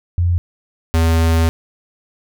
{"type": "tone pair in turn", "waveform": ["sine", "square"], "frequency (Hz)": [87.31, 82.04], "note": ["F2", "E2"], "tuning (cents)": [0, -8], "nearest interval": "minor second", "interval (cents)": 108, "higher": "first", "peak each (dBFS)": -12, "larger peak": "neither", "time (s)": [[0.18, 0.38], [0.94, 1.49]], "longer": "second", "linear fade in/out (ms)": 0, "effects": []}